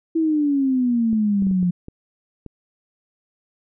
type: exponential sweep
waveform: sine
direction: down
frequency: 329.6 to 174.61 Hz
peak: -16 dBFS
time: 0.15-1.71 s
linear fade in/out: 10 ms
type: clicks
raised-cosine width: 3 ms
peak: -22 dBFS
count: 7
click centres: 1.13 / 1.423 / 1.469 / 1.512 / 1.629 / 1.884 / 2.463 s
effects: none